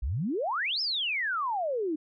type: exponential two-way sweep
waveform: sine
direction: up then down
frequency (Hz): 52.6 to 5400 to 294.6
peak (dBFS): -27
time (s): 0.02-1.96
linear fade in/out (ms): 10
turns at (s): 0.81
effects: none